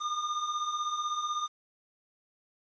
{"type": "beating tone pair", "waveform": "square", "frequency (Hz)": [1200, 1216], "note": ["D6", "D#6"], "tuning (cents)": [37, -40], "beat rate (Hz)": 16, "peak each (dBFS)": [-38, -32], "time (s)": [0, 1.48], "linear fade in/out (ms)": 20, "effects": ["resampled to 16000 Hz", "10-bit"]}